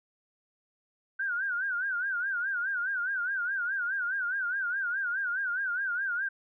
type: tone with vibrato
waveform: sine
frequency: 1507 Hz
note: F#6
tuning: 31 cents sharp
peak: -28 dBFS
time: 1.19-6.29 s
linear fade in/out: 10 ms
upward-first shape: sine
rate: 4.8 Hz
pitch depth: 130 cents each way
effects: none